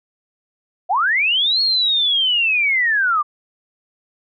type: linear two-way sweep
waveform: sine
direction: up then down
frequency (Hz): 651 to 4346 to 1151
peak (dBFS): -14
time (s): 0.89-3.23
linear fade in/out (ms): 20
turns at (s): 1.61
effects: none